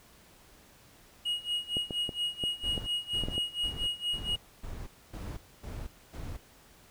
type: tone with tremolo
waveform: triangle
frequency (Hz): 2887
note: F#7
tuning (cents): -43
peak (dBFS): -26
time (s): 1.25-4.36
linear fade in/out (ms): 10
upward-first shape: sine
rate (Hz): 4.3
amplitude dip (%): 90
type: clicks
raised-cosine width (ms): 2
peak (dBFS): -22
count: 8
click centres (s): 1.769 / 1.908 / 2.092 / 2.438 / 2.778 / 3.237 / 3.285 / 3.38
type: noise bursts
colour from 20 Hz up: brown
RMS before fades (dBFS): -39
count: 8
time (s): 2.63-6.37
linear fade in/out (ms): 10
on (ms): 240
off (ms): 260
effects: pink hiss -58 dBFS RMS until 6.9 s